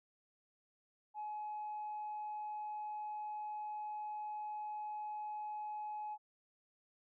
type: tone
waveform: sine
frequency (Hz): 846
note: G#5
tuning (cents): +32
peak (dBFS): -39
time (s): 1.14-6.18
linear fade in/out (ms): 50
effects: tanh soft clip ceiling -37 dBFS